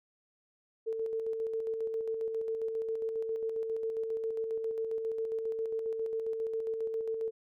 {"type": "tone with tremolo", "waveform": "sine", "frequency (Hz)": 447.5, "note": "A4", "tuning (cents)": 29, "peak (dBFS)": -30, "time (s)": [0.86, 7.31], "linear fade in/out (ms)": 20, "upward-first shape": "square", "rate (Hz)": 7.4, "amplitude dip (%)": 35, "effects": []}